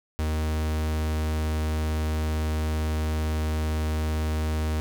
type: tone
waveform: 45% pulse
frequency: 77.78 Hz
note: D#2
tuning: in tune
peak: -24 dBFS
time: 0.19-4.8 s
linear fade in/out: 0 ms
effects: none